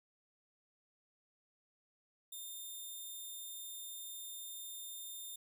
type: tone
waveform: 5% pulse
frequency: 3622 Hz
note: A7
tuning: 49 cents sharp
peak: -37 dBFS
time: 2.32-5.36 s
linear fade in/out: 5 ms
effects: none